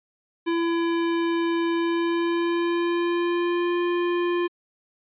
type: tone with pitch glide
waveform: square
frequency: 336.3 to 349.2 Hz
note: E4 to F4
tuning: +35 to 0 cents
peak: -22 dBFS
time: 0.46-4.48 s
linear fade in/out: 20 ms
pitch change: +65 cents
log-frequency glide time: 1.74-3.79 s
effects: resampled to 8000 Hz